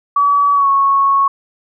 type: tone with pitch glide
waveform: sine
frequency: 1141 to 1103.4 Hz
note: C#6 to C#6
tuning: +50 to -8 cents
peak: -9 dBFS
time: 0.16-1.28 s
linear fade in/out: 5 ms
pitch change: -58 cents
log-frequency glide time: 0.54-0.68 s
effects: none